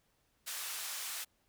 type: band-pass noise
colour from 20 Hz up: white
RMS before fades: -41 dBFS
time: 0.46-1.25 s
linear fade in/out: 20 ms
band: 930 to 13000 Hz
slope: 12 dB/octave
effects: pink hiss -75 dBFS RMS until 1.48 s